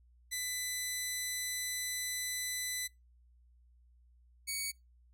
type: tone pair in turn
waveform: 10% pulse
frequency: 2000 / 2241 Hz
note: B6 / C#7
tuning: +21 / +18 cents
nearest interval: major second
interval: 197 cents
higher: second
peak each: -26 dBFS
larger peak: neither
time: 0.31-2.88 / 4.47-4.72 s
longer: first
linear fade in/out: 20 ms
effects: noise-tail reverb RT60 0.2 s tail -23 dB re dry + added 60 Hz sine -61 dBFS peak until 5.13 s